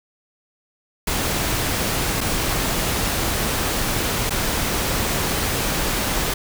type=noise with dropouts; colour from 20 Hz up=pink; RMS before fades=-22 dBFS; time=1.07-6.34 s; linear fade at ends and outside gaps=5 ms; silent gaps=2.207-2.211 / 4.296-4.305 s; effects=none